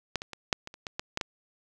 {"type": "clicks", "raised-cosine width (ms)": 0.2, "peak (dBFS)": [-11, -20, -22, -6, -22, -28, -18, -14, -12, -12], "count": 10, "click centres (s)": [0.157, 0.219, 0.333, 0.528, 0.674, 0.741, 0.868, 0.995, 1.174, 1.212], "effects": []}